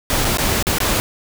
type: noise with dropouts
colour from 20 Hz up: pink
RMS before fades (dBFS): -18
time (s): 0.1-1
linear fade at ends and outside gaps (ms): 0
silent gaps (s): 0.247-0.251 / 0.372-0.384 / 0.626-0.669 / 0.784-0.803
effects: none